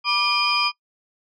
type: tone cluster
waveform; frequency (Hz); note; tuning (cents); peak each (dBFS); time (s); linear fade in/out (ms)
sine; 969 / 1180 / 2426 / 3142 / 4946; B5 / D6 / D#7 / G7 / D#8; -33 / +8 / -44 / +3 / -11; -28 / -23 / -22 / -27 / -22; 0.04-0.72; 50
effects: noise-tail reverb RT60 0.1 s tail -22 dB re dry + tanh soft clip ceiling -9 dBFS